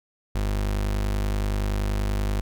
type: tone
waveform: 35% pulse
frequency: 50.5 Hz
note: G#1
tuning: 48 cents flat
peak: -21 dBFS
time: 0.35-2.41 s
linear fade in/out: 5 ms
effects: none